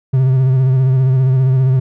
triangle tone with vibrato, 130.81 Hz, C3, in tune, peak -7 dBFS, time 0.13-1.8 s, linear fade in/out 10 ms, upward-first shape sine, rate 15 Hz, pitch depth 43 cents each way, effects none

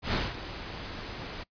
pink noise with ADSR envelope, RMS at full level -27 dBFS, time 0.02-1.44 s, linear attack 110 ms, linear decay 200 ms, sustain -12 dB, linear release 16 ms, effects noise-tail reverb RT60 0.1 s tail -22 dB re dry + resampled to 11025 Hz

